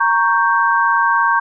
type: chord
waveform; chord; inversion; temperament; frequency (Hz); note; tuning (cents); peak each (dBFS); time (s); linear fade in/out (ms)
sine; G diminished; first; equal; 932.3 / 1108.7 / 1568; Bb5 / Db6 / G6; 0 / 0 / 0; -16; 0-1.4; 10
effects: none